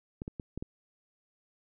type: clicks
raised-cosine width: 3 ms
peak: -24 dBFS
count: 5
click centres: 0.219 / 0.279 / 0.398 / 0.576 / 0.625 s
effects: none